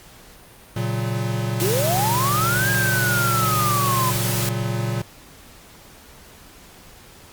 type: chord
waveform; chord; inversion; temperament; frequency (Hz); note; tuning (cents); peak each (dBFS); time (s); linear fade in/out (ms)
square; F# major; first; equal; 116.54 / 138.59 / 185; A#2 / C#3 / F#3; 0 / 0 / 0; -24 / -30 / -30; 0.76-5.02; 5
type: noise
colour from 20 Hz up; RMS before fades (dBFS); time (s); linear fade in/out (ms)
white; -26; 1.6-4.49; 0
type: linear two-way sweep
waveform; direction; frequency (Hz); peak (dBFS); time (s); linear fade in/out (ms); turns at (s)
sine; up then down; 327.6 to 1628 to 1006; -20; 1.61-4.11; 10; 2.7
effects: pink hiss -46 dBFS RMS until 7.32 s + Opus 48 kbps